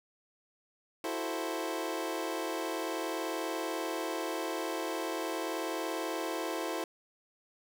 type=chord; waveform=25% pulse; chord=F# half-diminished seventh; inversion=third; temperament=equal; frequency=329.6 / 370 / 440 / 523.3 Hz; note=E4 / F#4 / A4 / C5; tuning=0 / 0 / 0 / 0 cents; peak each=-33 / -37 / -36 / -36 dBFS; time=1.04-6.84 s; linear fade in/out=2 ms; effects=none